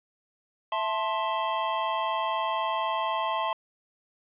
square chord, A minor, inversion second, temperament just, 660 / 880 / 1056 Hz, E5 / A5 / C6, +2 / 0 / +16 cents, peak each -33 / -31 / -30 dBFS, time 0.72-3.53 s, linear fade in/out 2 ms, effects resampled to 8000 Hz + 10-bit

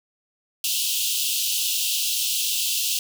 pink high-pass noise, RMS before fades -24 dBFS, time 0.64-2.99 s, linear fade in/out 2 ms, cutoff 2700 Hz, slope 96 dB/octave, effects none

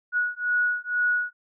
sine beating tone pair, 1460 / 1462.1 Hz, F#6 / F#6, -24 / -21 cents, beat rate 2.1 Hz, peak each -25 dBFS, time 0.12-1.33 s, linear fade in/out 50 ms, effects none

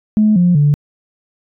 sine tone with pitch steps, 213.8 / 176.7 / 146.03 Hz, A3 / F3 / D3, -49 / +21 / -9 cents, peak -7 dBFS, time 0.17-0.74 s, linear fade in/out 0 ms, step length 190 ms, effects tanh soft clip ceiling -3 dBFS

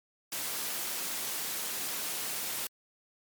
white noise, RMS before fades -35 dBFS, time 0.32-2.67 s, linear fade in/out 2 ms, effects high-pass 150 Hz 12 dB/octave + MP3 96 kbps

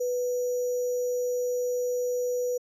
sine tone with sample-and-hold, 493.9 Hz, B4, in tune, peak -25 dBFS, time 0-2.58 s, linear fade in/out 10 ms, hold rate 6300 Hz, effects resampled to 32000 Hz

